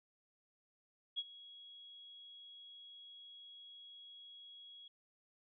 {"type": "tone with ADSR envelope", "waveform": "sine", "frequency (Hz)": 3322, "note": "G#7", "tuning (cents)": 0, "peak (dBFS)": -34, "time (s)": [1.16, 4.88], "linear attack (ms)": 26, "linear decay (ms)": 42, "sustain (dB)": -19, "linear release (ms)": 4, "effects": []}